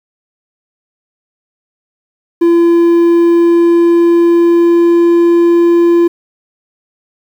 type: tone with pitch glide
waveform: triangle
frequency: 340 to 342.4 Hz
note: F4 to F4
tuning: -46 to -34 cents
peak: -3 dBFS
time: 2.41-6.08 s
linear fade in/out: 10 ms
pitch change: +12 cents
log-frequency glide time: 2.62-5.85 s
effects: 7-bit